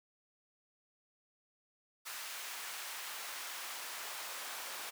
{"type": "noise with high-pass filter sweep", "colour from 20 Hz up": "pink", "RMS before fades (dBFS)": -44, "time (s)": [2.05, 4.91], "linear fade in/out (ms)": 20, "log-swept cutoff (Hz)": [1300, 830], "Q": 0.83, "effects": []}